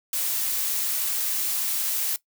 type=noise; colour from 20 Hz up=blue; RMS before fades=-26 dBFS; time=0.13-2.16 s; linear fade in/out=2 ms; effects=noise-tail reverb RT60 0.1 s tail -18 dB re dry